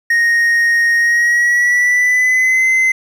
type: tone with pitch glide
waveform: triangle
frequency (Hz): 1864.7 to 2057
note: A#6 to C7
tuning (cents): 0 to -30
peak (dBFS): -8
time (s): 0.1-2.92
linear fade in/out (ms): 5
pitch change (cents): +170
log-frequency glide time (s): 0.97-2.67
effects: 8-bit